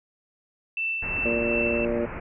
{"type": "tone with tremolo", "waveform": "sine", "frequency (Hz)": 2665, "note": "E7", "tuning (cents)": 18, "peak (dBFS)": -24, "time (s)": [0.77, 1.85], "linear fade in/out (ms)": 2, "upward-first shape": "sine", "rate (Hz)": 2.7, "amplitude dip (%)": 40}
{"type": "low-pass noise", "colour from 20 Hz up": "pink", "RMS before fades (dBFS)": -35, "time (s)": [1.02, 2.2], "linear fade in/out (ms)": 5, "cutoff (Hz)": 2600, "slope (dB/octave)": 96}
{"type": "harmonic tone", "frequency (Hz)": 117.2, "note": "A#2", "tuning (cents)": 10, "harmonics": [2, 3, 4, 5], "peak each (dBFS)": [-29, -29, -30, -28], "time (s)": [1.25, 2.06], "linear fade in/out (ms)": 10}
{"effects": []}